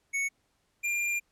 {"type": "tone pair in turn", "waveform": "square", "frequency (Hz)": [2217, 2395], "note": ["C#7", "D7"], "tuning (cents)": [0, 33], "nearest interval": "minor second", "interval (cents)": 133, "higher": "second", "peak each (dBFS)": -28, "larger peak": "neither", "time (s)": [[0.13, 0.29], [0.83, 1.2]], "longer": "second", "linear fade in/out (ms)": 20, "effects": ["pink hiss -73 dBFS RMS until 1.31 s", "low-pass 11000 Hz 12 dB/octave"]}